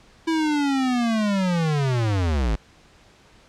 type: linear sweep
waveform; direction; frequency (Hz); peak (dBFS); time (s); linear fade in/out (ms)
square; down; 329.6 to 48.48; -20; 0.27-2.56; 10
effects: pink hiss -53 dBFS RMS until 3.48 s + low-pass 6000 Hz 12 dB/octave